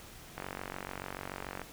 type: click train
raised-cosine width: 0.5 ms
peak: -23 dBFS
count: 59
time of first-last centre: 0.38-1.617 s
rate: 46.9 Hz
effects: pink hiss -51 dBFS RMS until 1.72 s